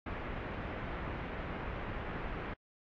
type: low-pass noise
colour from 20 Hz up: pink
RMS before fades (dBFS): -40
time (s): 0.06-2.54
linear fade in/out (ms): 5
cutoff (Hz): 2300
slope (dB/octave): 24
effects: AAC 48 kbps